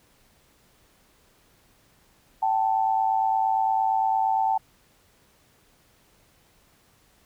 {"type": "tone pair together", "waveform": "sine", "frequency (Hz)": [771.3, 880], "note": ["G5", "A5"], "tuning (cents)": [-28, 0], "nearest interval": "major second", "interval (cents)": 228, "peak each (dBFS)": -23, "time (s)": [2.42, 4.58], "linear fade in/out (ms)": 10, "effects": ["pink hiss -61 dBFS RMS until 7.25 s"]}